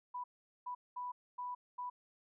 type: tone bursts at uneven times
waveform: sine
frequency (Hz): 987.8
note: B5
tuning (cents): 0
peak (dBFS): -39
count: 5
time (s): 0.14-0.24 / 0.66-0.75 / 0.96-1.12 / 1.38-1.55 / 1.78-1.9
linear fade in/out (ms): 10
effects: none